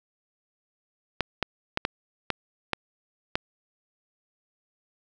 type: clicks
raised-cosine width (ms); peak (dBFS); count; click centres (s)
0.3; -8; 7; 1.207 / 1.427 / 1.774 / 1.851 / 2.303 / 2.733 / 3.355
effects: none